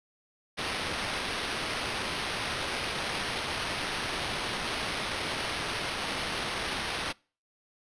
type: noise with sample-and-hold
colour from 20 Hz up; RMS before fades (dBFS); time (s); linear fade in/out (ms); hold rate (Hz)
violet; -33; 0.57-7.13; 20; 7350
effects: noise-tail reverb RT60 0.4 s tail -26 dB re dry + resampled to 22050 Hz